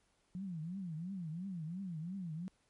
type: tone with vibrato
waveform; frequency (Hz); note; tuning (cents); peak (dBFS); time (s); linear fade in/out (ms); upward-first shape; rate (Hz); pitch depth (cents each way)
sine; 174.61; F3; 0; -39; 0.35-2.48; 0; triangle; 2.9; 250
effects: pink hiss -75 dBFS RMS until 2.69 s + MP3 48 kbps